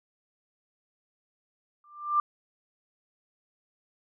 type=tone with exponential growth; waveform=sine; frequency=1187 Hz; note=D6; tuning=18 cents sharp; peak=-18 dBFS; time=1.84-2.2 s; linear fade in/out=2 ms; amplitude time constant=78 ms; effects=none